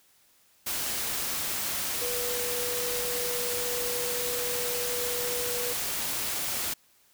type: tone in noise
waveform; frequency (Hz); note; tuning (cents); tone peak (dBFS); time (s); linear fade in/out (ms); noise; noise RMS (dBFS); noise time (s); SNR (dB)
sine; 488; B4; -21; -33; 2.01-5.73; 10; white; -31; 0.66-6.74; -5
effects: white hiss -63 dBFS RMS until 7.13 s